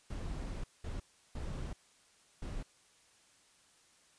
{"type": "noise bursts at uneven times", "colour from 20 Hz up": "brown", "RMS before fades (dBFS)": -40, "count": 4, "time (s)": [[0.1, 0.64], [0.84, 1], [1.35, 1.73], [2.42, 2.63]], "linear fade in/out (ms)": 5, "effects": ["white hiss -66 dBFS RMS until 4.18 s", "resampled to 22050 Hz"]}